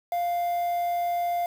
triangle tone with quantisation, 698.5 Hz, F5, in tune, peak -22 dBFS, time 0.12-1.46 s, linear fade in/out 2 ms, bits 7, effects none

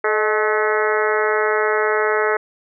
harmonic tone with a mistuned harmonic, 214.8 Hz, A3, 41 cents flat, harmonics 2 / 3 / 4 / 5 / 6 / 7 / 8 / 9 / 10, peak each -19 / -25 / -26 / -29 / -24 / -25 / -27 / -26 / -31 dBFS, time 0.04-2.37 s, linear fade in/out 5 ms, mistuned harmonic 3, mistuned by -50 cents, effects none

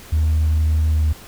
sine tone with pitch glide, 78 to 77.15 Hz, D#2 to D#2, +5 to -14 cents, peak -12 dBFS, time 0.12-1.13 s, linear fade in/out 10 ms, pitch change -19 cents, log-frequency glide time 0.9-1.02 s, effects tanh soft clip ceiling -12 dBFS + pink hiss -41 dBFS RMS until 1.27 s

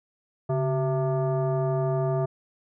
sine tone with frequency modulation, 139.7 Hz, C#3, 14 cents sharp, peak -22 dBFS, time 0.49-2.26 s, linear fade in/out 10 ms, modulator 523 Hz, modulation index 1.1, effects none

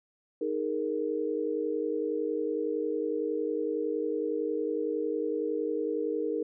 sine chord, D# suspended fourth, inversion none, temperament equal, 311.1 / 415.3 / 466.2 Hz, D#4 / G#4 / A#4, 0 / 0 / 0 cents, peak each -33 / -33 / -31 dBFS, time 0.41-6.43 s, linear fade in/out 5 ms, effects none

